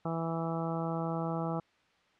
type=harmonic tone; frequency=164.81 Hz; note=E3; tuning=in tune; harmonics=1 / 2 / 3 / 4 / 5 / 6 / 7 / 8; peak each=-34 / -39 / -40 / -40 / -40 / -47 / -44 / -44 dBFS; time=0.05-1.6 s; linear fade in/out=5 ms; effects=white hiss -67 dBFS RMS until 2.19 s + low-pass 3000 Hz 12 dB/octave